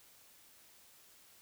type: silence
effects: white hiss -62 dBFS RMS until 1.41 s